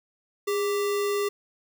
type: tone with sample-and-hold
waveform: sine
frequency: 408.3 Hz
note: G#4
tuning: 29 cents flat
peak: -23 dBFS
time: 0.47-1.29 s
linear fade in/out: 10 ms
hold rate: 1575 Hz
effects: none